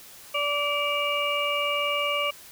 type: harmonic tone with a mistuned harmonic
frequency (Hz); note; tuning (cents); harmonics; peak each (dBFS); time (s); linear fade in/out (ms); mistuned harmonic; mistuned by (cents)
580; D5; -22; 1 / 2 / 4 / 5; -29 / -29 / -29 / -29; 0.34-2.31; 10; 5; -36
effects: white hiss -47 dBFS RMS until 2.51 s